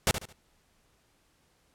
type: noise with echo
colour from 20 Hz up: pink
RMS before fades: -23 dBFS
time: 0.07-0.11 s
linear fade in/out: 0 ms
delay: 72 ms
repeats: 3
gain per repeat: -10 dB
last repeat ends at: 0.326 s
effects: pink hiss -68 dBFS RMS until 1.74 s + low-pass 12000 Hz 12 dB/octave